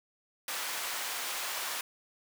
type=high-pass noise; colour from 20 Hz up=pink; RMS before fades=-36 dBFS; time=0.48-1.81 s; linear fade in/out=2 ms; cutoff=920 Hz; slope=12 dB/octave; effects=none